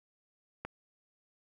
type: click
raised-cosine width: 0.5 ms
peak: -23 dBFS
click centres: 0.65 s
effects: 9-bit